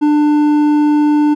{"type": "tone with hard clipping", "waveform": "triangle", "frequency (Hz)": 297.5, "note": "D4", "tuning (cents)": 22, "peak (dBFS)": -10, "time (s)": [0.01, 1.35], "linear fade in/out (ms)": 20, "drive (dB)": 10, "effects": []}